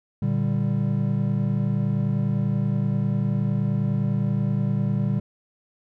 triangle chord, G minor, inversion first, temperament equal, 116.54 / 146.83 / 196 Hz, Bb2 / D3 / G3, 0 / 0 / 0 cents, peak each -23 dBFS, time 0.22-5.2 s, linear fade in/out 5 ms, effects none

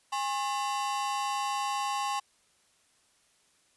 45% pulse ring-modulated tone, 948 Hz, A#5, 29 cents sharp, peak -26 dBFS, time 0.12-2.2 s, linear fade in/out 10 ms, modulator 130 Hz, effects white hiss -67 dBFS RMS until 3.76 s + resampled to 24000 Hz

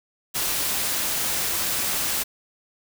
white noise, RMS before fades -25 dBFS, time 0.34-2.24 s, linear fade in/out 20 ms, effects none

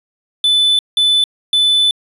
triangle tone bursts at uneven times, 3501 Hz, A7, 9 cents flat, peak -8 dBFS, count 3, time 0.44-0.79 / 0.97-1.24 / 1.53-1.91 s, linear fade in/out 2 ms, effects resampled to 32000 Hz + 8-bit

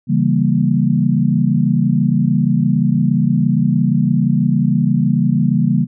sine chord, C# diminished seventh, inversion none, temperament equal, 138.59 / 164.81 / 196 / 233.1 Hz, C#3 / E3 / G3 / Bb3, 0 / 0 / 0 / 0 cents, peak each -17 dBFS, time 0.07-5.87 s, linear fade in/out 50 ms, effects none

